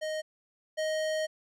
square tone pair in turn, 622.3 / 625.2 Hz, D#5 / D#5, 0 / +8 cents, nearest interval unison, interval 8 cents, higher second, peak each -32 / -29 dBFS, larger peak second, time 0.01-0.22 / 0.77-1.27 s, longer second, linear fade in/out 20 ms, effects low-pass 8000 Hz 12 dB/octave

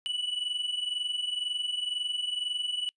triangle tone pair together, 2938 / 2960 Hz, F#7 / F#7, -13 / 0 cents, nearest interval unison, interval 13 cents, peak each -34 / -29 dBFS, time 0.06-2.89 s, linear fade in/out 0 ms, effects noise-tail reverb RT60 0.1 s tail -26 dB re dry + resampled to 24000 Hz

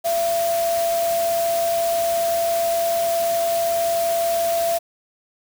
sine tone in noise, 675 Hz, E5, 41 cents sharp, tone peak -18 dBFS, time 0.04-4.79 s, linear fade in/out 20 ms, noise white, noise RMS -30 dBFS, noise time 0.04-4.79 s, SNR +9 dB, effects none

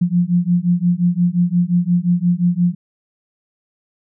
sine beating tone pair, 172.9 / 178.6 Hz, F3 / F3, -17 / +39 cents, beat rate 5.7 Hz, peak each -16 dBFS, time 0.01-2.75 s, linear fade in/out 10 ms, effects none

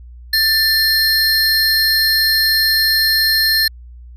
square tone pair together, 1773 / 4212 Hz, A6 / C8, +13 / +11 cents, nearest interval octave + minor third, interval 1498 cents, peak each -17 / -14 dBFS, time 0.33-3.68 s, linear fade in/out 5 ms, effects added 60 Hz sine -34 dBFS peak until 4.16 s + resampled to 32000 Hz

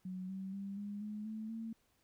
sine tone with pitch steps, 185 / 191.19 / 197.59 / 204.2 / 211 / 218.1 / 225.4 Hz, F#3 / G3 / G3 / G#3 / G#3 / A3 / A3, 0 / -43 / +14 / -29 / +28 / -15 / +42 cents, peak -40 dBFS, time 0.05-1.73 s, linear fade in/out 5 ms, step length 240 ms, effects pink hiss -75 dBFS RMS until 2.03 s

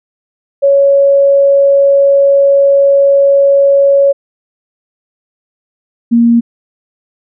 sine tone pair in turn, 557 / 234.2 Hz, C#5 / A#3, +8 / +8 cents, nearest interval octave + minor third, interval 1500 cents, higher first, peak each -4 dBFS, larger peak neither, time 0.62-4.13 / 6.11-6.41 s, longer first, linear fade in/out 20 ms, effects none

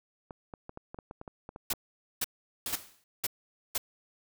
clicks, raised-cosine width 1 ms, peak -28 dBFS, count 12, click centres 0.308 / 0.538 / 0.694 / 0.774 / 0.945 / 0.988 / 1.111 / 1.214 / 1.278 / 1.491 / 1.561 / 1.737 s
white noise bursts, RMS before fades -30 dBFS, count 5, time 1.7-3.78 s, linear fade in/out 5 ms, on 32 ms, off 480 ms
white noise with exponential decay, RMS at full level -33 dBFS, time 2.66-3.04 s, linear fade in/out 2 ms, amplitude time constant 81 ms
effects none

